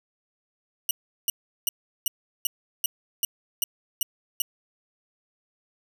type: tone bursts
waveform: 5% pulse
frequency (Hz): 2917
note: F#7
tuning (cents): -25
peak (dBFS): -13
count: 10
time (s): 0.89-4.42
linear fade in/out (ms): 2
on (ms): 20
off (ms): 370
effects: none